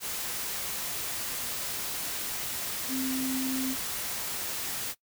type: tone in noise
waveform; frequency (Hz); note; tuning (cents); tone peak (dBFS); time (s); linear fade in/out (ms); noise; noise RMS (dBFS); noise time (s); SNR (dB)
sine; 262; C4; +2; -29; 2.88-3.76; 50; white; -34; 0-4.95; +2
effects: noise-tail reverb RT60 0.1 s tail -20 dB re dry